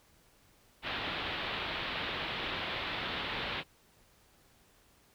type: low-pass noise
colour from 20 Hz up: white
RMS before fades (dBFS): -37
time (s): 0.82-3.64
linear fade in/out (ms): 50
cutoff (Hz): 3800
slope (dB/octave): 48
effects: pink hiss -65 dBFS RMS until 5.14 s